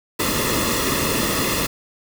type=noise with comb filter; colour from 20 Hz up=pink; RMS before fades=-21 dBFS; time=0.19-1.67 s; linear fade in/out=10 ms; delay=1.3 ms; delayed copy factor=-0.7; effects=none